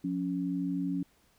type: tone pair together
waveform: sine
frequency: 177.97 / 278.3 Hz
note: F3 / C#4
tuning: +33 / +7 cents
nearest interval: minor sixth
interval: 774 cents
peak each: -33 / -31 dBFS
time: 0.04-1.03 s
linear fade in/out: 5 ms
effects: pink hiss -67 dBFS RMS until 1.38 s